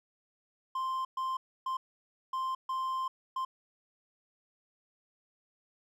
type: tone bursts at uneven times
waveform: triangle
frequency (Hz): 1046.5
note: C6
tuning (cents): 0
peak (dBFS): -29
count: 6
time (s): 0.75-1.05 / 1.17-1.37 / 1.66-1.77 / 2.33-2.55 / 2.69-3.08 / 3.36-3.45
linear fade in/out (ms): 5
effects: none